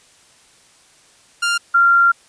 sawtooth / sine tone pair in turn, 1396.9 / 1384 Hz, F6 / F6, 0 / -16 cents, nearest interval unison, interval 16 cents, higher first, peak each -12 / -9 dBFS, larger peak second, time 1.42-1.58 / 1.74-2.12 s, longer second, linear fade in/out 10 ms, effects white hiss -51 dBFS RMS until 2.28 s + resampled to 22050 Hz

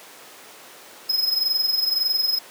square tone with amplitude modulation, 5110 Hz, D#8, 45 cents sharp, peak -17 dBFS, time 1.09-2.39 s, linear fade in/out 10 ms, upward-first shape sine, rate 21.8 Hz, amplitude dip 65%, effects pink hiss -43 dBFS RMS until 2.5 s + high-pass 400 Hz 12 dB/octave

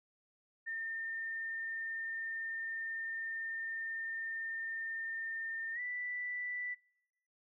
sine tone with pitch glide, 1811 to 1974.9 Hz, A6 to B6, +49 to -1 cents, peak -37 dBFS, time 0.66-6.75 s, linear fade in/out 20 ms, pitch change +150 cents, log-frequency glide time 5.73-5.8 s, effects noise-tail reverb RT60 1.0 s tail -26 dB re dry

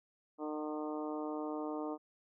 harmonic tone with a mistuned harmonic, 152.4 Hz, D#3, 36 cents flat, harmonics 2 / 3 / 4 / 5 / 6 / 7 / 8, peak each -39 / -43 / -45 / -47 / -49 / -50 / -51 dBFS, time 0.38-1.98 s, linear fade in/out 50 ms, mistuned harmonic 5, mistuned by -16 cents, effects none

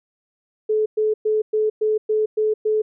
sine tone bursts, 430.8 Hz, A4, 37 cents flat, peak -16 dBFS, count 8, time 0.69-2.82 s, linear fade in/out 10 ms, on 170 ms, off 110 ms, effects none

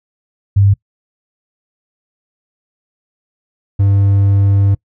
sine / triangle tone pair in turn, 99.7 / 99.26 Hz, G2 / G2, +30 / +22 cents, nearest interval unison, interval 8 cents, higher first, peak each -6 dBFS, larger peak neither, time 0.56-0.74 / 3.79-4.75 s, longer second, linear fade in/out 10 ms, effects noise-tail reverb RT60 0.1 s tail -24 dB re dry

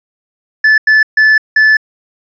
triangle tone bursts at uneven times, 1740 Hz, A6, 20 cents flat, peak -3 dBFS, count 4, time 0.64-0.78 / 0.87-1.03 / 1.17-1.38 / 1.56-1.77 s, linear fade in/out 5 ms, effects resampled to 16000 Hz

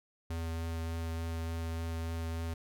square tone with vibrato, 82.41 Hz, E2, in tune, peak -35 dBFS, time 0.3-2.54 s, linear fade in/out 5 ms, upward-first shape triangle, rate 3.4 Hz, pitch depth 11 cents each way, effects none

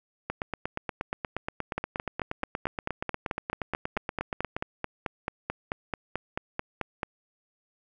two click trains, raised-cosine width 0.5 ms, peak -14 / -15 dBFS, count 25 / 37, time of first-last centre 1.78-7.032 / 0.3-4.565 s, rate 4.57 / 8.44 Hz, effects none

